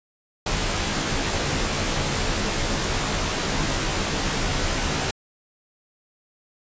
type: noise with comb filter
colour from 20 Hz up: pink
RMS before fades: -24 dBFS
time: 0.46-5.11 s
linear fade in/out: 5 ms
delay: 17 ms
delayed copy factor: -0.75
effects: resampled to 16000 Hz